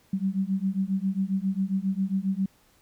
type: beating tone pair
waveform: sine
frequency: 188.7 / 196.1 Hz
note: F#3 / G3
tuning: +34 / +1 cents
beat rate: 7.4 Hz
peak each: -27 dBFS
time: 0.13-2.46 s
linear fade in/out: 5 ms
effects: pink hiss -62 dBFS RMS until 2.81 s